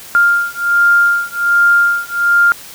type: beating tone pair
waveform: sine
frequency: 1400 / 1401.3 Hz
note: F6 / F6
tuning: +4 / +5 cents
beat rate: 1.3 Hz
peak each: -12 dBFS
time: 0.15-2.52 s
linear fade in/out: 0 ms
effects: white hiss -34 dBFS RMS until 2.74 s